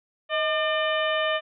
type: harmonic tone with a mistuned harmonic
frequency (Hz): 600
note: D5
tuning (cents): +37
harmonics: 1 / 2 / 3 / 4 / 5 / 6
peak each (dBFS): -25 / -29 / -29 / -34 / -31 / -38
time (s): 0.29-1.41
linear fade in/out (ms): 50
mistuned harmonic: 1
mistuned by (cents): +79
effects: none